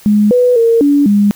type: tone with pitch steps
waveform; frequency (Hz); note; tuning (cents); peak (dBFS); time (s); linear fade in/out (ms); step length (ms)
sine; 208.8 / 494.8 / 460.4 / 286.6 / 204.3; G#3 / B4 / A#4 / D4 / G#3; +10 / +3 / -22 / -42 / -28; -6; 0.06-1.31; 0; 250
effects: white hiss -40 dBFS RMS until 1.35 s